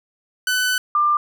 sawtooth / sine tone pair in turn, 1502 / 1192.1 Hz, F#6 / D6, +26 / +26 cents, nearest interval major third, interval 400 cents, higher first, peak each -14 dBFS, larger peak neither, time 0.47-0.78 / 0.95-1.17 s, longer first, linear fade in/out 2 ms, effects none

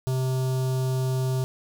square tone with notch filter, 130 Hz, C3, 11 cents flat, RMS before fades -25 dBFS, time 0.07-1.44 s, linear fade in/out 0 ms, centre 2000 Hz, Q 0.62, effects none

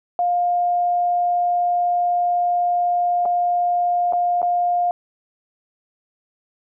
sine tone with dropouts, 706 Hz, F5, 19 cents sharp, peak -16 dBFS, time 0.19-4.91 s, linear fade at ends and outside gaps 1 ms, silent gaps 3.254-3.258 / 4.125-4.133 / 4.418-4.428 s, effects none

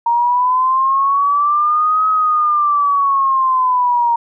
sine linear two-way sweep, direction up then down, 932.3 to 1275 to 932.3 Hz, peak -11 dBFS, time 0.06-4.16 s, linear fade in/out 5 ms, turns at 2.08 s, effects none

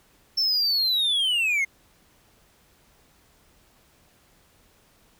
triangle linear sweep, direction down, 5400 to 2093 Hz, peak -19 dBFS, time 0.37-1.65 s, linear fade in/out 10 ms, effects pink hiss -60 dBFS RMS until 5.19 s

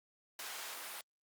pink high-pass noise, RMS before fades -45 dBFS, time 0.39-1.01 s, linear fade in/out 2 ms, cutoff 910 Hz, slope 12 dB/octave, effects Opus 48 kbps

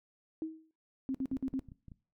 sine tone with exponential decay, 318.6 Hz, D#4, 41 cents sharp, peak -31 dBFS, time 0.42-0.71 s, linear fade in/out 1 ms, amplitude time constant 61 ms
sine tone bursts, 264.9 Hz, C4, 22 cents sharp, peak -31 dBFS, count 5, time 1.09-1.593 s, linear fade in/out 0 ms, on 55 ms, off 57 ms
clicks, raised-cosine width 5 ms, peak -38 dBFS, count 9, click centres 1.334 / 1.371 / 1.484 / 1.532 / 1.595 / 1.687 / 1.719 / 1.883 / 1.918 s
effects noise-tail reverb RT60 0.4 s tail -20 dB re dry

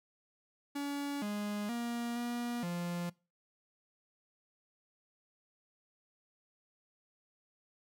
45% pulse tone with pitch steps, 284.3 / 207.1 / 236.7 / 239.8 / 174 Hz, C#4 / G#3 / A#3 / A#3 / F3, +44 / -5 / +27 / +49 / -6 cents, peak -35 dBFS, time 0.75-3.1 s, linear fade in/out 10 ms, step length 470 ms, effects noise-tail reverb RT60 0.3 s tail -23 dB re dry

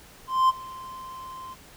triangle tone with ADSR envelope, 1042 Hz, C6, 7 cents flat, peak -13 dBFS, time 0.27-1.55 s, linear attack 220 ms, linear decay 25 ms, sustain -22 dB, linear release 24 ms, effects pink hiss -50 dBFS RMS until 1.76 s

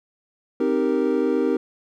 triangle chord, C minor seventh, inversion none, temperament equal, 261.6 / 311.1 / 392 / 466.2 Hz, C4 / Eb4 / G4 / Bb4, 0 / 0 / 0 / 0 cents, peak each -22 dBFS, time 0.6-1.57 s, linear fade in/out 5 ms, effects none

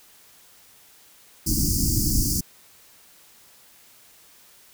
pink band-stop noise, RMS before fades -22 dBFS, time 1.46-2.41 s, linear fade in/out 10 ms, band 340 to 4700 Hz, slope 96 dB/octave, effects white hiss -53 dBFS RMS until 4.73 s

